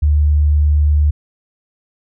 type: tone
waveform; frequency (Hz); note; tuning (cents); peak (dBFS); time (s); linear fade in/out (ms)
sine; 74.3; D2; +21; -9; 0.02-1.11; 10
effects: none